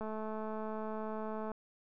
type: click train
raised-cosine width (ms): 1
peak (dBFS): -28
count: 328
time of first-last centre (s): 0.01-1.517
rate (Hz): 217
effects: none